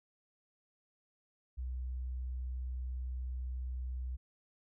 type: tone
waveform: sine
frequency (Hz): 63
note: B1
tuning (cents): +35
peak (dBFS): -36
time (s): 1.57-4.17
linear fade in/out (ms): 20
effects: none